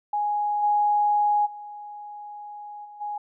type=tone with level steps; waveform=sine; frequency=830.6 Hz; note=G#5; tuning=in tune; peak=-22 / -18 / -36 / -41 / -28 dBFS; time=0.13-3.18 s; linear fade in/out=5 ms; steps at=0.62 / 1.45 / 2.84 / 3 s; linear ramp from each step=20 ms; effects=none